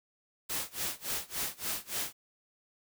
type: noise with tremolo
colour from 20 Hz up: white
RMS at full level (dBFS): -33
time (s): 0.49-2.13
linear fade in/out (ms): 10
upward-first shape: sine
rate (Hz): 3.5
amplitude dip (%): 95
effects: none